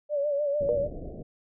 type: tone with vibrato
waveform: sine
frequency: 578 Hz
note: D5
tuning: 28 cents flat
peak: -24 dBFS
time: 0.09-0.89 s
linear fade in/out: 50 ms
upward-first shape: sine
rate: 6.7 Hz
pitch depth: 63 cents each way
type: low-pass noise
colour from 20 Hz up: pink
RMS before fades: -38 dBFS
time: 0.6-1.23 s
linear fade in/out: 10 ms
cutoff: 690 Hz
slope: 96 dB/octave
type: tone with exponential decay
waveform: sine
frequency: 483.4 Hz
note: B4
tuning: 37 cents flat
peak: -21 dBFS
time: 0.69-0.92 s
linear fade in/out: 1 ms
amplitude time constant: 50 ms
effects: none